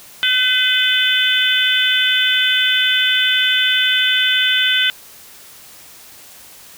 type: harmonic tone with a mistuned harmonic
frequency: 507 Hz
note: B4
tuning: 45 cents sharp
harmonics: 3 / 4 / 5 / 6 / 7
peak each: -18 / -23 / -23 / -17 / -18 dBFS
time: 0.23-4.9 s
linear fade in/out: 0 ms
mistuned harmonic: 7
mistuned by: -23 cents
effects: white hiss -41 dBFS RMS until 6.77 s